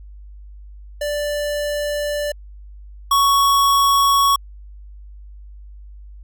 square tone pair in turn, 587.3 / 1114.1 Hz, D5 / C#6, 0 / +8 cents, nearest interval major seventh, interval 1108 cents, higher second, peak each -21 / -13 dBFS, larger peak second, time 1.01-2.32 / 3.11-4.36 s, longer first, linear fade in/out 5 ms, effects added 50 Hz sine -36 dBFS peak until 6.23 s

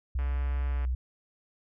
sine tone with pitch glide, 63.9 to 62.58 Hz, C2 to B1, -40 to +24 cents, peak -26 dBFS, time 0.15-0.95 s, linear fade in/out 5 ms, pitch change -36 cents, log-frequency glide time 0.67-0.77 s
click train, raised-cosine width 0.5 ms, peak -31 dBFS, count 96, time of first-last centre 0.19-0.85 s, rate 144 Hz
effects none

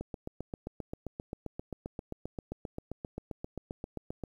click train, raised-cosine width 2 ms, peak -24 dBFS, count 33, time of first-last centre 0.01-4.237 s, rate 7.57 Hz, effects 10-bit

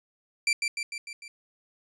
sawtooth tone with echo, 2349 Hz, D7, in tune, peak -18 dBFS, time 0.47-0.53 s, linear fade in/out 2 ms, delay 150 ms, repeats 5, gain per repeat -4 dB, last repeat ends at 1.28 s, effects resampled to 22050 Hz

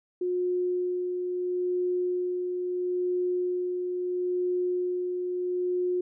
sine tone with tremolo, 360 Hz, F#4, 47 cents flat, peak -24 dBFS, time 0.21-6.01 s, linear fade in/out 5 ms, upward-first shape sine, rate 0.75 Hz, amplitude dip 35%, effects none

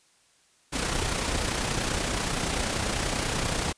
pink noise with amplitude modulation, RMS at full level -26 dBFS, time 0.72-3.73 s, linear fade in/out 20 ms, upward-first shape sine, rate 30.4 Hz, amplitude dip 45%, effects white hiss -63 dBFS RMS until 3.77 s + resampled to 22050 Hz

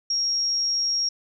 sine tone, 5588 Hz, F8, in tune, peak -21 dBFS, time 0.1-1.09 s, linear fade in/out 5 ms, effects none

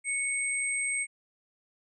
sine tone pair together, 2217 / 8370 Hz, C#7 / C9, 0 / 0 cents, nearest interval octave + major seventh, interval 2300 cents, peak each -30 / -31 dBFS, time 0.04-1.07 s, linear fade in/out 50 ms, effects none

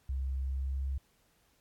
sine tone with pitch glide, 66.4 to 67.48 Hz, C2 to C#2, +26 to -46 cents, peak -31 dBFS, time 0.09-0.98 s, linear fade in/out 5 ms, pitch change +28 cents, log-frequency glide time 0.41-0.82 s, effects pink hiss -70 dBFS RMS until 1.6 s + AAC 64 kbps

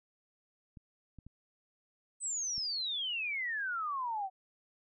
clicks, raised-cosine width 5 ms, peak -38 dBFS, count 4, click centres 0.772 / 1.187 / 1.266 / 2.58 s
sine exponential sweep, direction down, 8300 to 740 Hz, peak -33 dBFS, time 2.2-4.3 s, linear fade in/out 50 ms
effects none

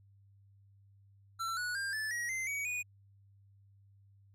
square tone with pitch steps, 1345 / 1466.7 / 1599.5 / 1744.2 / 1902.1 / 2074 / 2262 / 2467 Hz, E6 / F#6 / G6 / A6 / A#6 / C7 / C#7 / D#7, +34 / -16 / +34 / -16 / +34 / -16 / +34 / -15 cents, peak -35 dBFS, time 1.39-2.83 s, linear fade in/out 20 ms, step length 180 ms, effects added 99 Hz sine -60 dBFS peak until 4.34 s + low-pass 12000 Hz 12 dB/octave

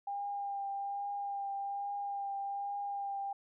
sine tone with vibrato, 801 Hz, G5, 37 cents sharp, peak -35 dBFS, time 0.07-3.33 s, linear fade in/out 5 ms, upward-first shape triangle, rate 1.2 Hz, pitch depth 19 cents each way, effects none

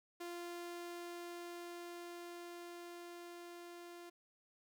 sawtooth tone with level ramp, 347.1 Hz, F4, 11 cents flat, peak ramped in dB -40 to -47 dBFS, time 0.2-4.1 s, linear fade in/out 10 ms, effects none

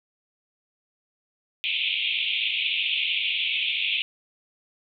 pink band-pass noise, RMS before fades -26 dBFS, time 1.64-4.02 s, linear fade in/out 0 ms, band 2300 to 3600 Hz, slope 96 dB/octave, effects none

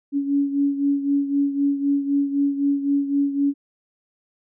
sine beating tone pair, 280.9 / 284.8 Hz, C#4 / C#4, +23 / +47 cents, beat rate 3.9 Hz, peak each -19 / -25 dBFS, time 0.12-3.54 s, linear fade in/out 50 ms, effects none

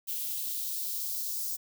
violet noise with high-pass filter sweep, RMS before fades -34 dBFS, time 0.07-1.57 s, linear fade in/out 20 ms, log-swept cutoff 2900 to 5200 Hz, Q 1.9, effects none

